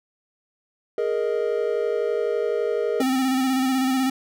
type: chord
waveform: triangle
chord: Ab suspended second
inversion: none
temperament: just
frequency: 415.3 / 467.2 / 623 Hz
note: Ab4 / Bb4 / Eb5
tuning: 0 / +4 / +2 cents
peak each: -23 / -22 / -27 dBFS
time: 0.98-3.02 s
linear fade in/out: 2 ms
type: tone with vibrato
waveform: square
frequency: 261.6 Hz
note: C4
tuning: in tune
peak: -20 dBFS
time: 3-4.1 s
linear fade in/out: 5 ms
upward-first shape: square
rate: 16 Hz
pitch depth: 29 cents each way
effects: none